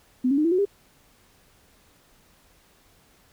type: tone with pitch steps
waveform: sine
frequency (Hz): 253.2 / 277.7 / 304.6 / 334.1 / 366.4 / 401.9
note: B3 / C#4 / D#4 / E4 / F#4 / G4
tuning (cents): +43 / +3 / -37 / +23 / -17 / +43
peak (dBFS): -18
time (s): 0.24-0.654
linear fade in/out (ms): 10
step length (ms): 69
effects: pink hiss -59 dBFS RMS until 3.32 s